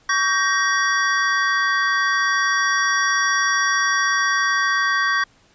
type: chord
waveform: square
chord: G diminished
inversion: second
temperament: just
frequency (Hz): 1128.9 / 1568 / 1881.6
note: Db6 / G6 / Bb6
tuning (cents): +31 / 0 / +16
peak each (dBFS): -22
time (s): 0.09-5.24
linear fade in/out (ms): 5
effects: pink hiss -56 dBFS RMS until 5.54 s + resampled to 16000 Hz